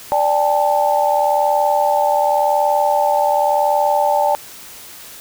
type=chord; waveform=sine; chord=D suspended fourth; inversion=none; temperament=equal with one note detuned; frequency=587.3 / 799.1 / 880 Hz; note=D5 / G5 / A5; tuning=0 / +33 / 0 cents; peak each=-17 dBFS; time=0.12-4.35 s; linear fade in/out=0 ms; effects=white hiss -37 dBFS RMS until 5.2 s